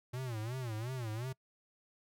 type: tone with vibrato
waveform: square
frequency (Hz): 118.8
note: A#2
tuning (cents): +33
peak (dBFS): -38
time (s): 0.13-1.33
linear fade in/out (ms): 10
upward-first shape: sine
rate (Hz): 2.8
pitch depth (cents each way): 180
effects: noise-tail reverb RT60 0.1 s tail -24 dB re dry